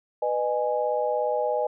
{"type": "chord", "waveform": "sine", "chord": "G# minor", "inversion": "first", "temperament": "equal with one note detuned", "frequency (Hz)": [493.9, 610.9, 830.6], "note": ["B4", "D#5", "G#5"], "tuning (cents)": [0, -32, 0], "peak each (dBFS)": [-27, -26, -28], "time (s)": [0.22, 1.67], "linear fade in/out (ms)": 5, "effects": []}